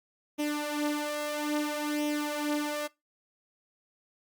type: tone with flanger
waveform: sawtooth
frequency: 297 Hz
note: D4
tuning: 20 cents sharp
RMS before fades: -31 dBFS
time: 0.38-2.88 s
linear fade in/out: 20 ms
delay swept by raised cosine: 0.33 to 5.23 ms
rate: 0.6 Hz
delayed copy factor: +0.7
effects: noise-tail reverb RT60 0.2 s tail -21 dB re dry + Opus 32 kbps